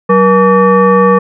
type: tone with frequency modulation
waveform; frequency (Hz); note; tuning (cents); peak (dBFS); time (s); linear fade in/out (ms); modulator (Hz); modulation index
sine; 478.4; A#4; +45; -4; 0.09-1.19; 10; 667; 1.2
effects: none